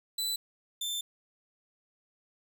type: tone pair in turn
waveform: sawtooth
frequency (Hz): 3988 / 3553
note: B7 / A7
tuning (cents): +16 / +16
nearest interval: major second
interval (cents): 200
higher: first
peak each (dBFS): -27 / -29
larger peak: first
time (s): 0.18-0.36 / 0.81-1.01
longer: second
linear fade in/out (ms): 5
effects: none